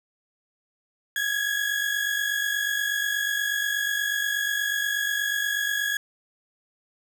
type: tone pair together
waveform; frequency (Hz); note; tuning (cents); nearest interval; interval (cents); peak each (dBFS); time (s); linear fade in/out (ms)
35% pulse; 1649 / 1697.3; G#6 / G#6; -13 / +37; unison; 50; -24 / -27; 1.16-5.97; 2
effects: none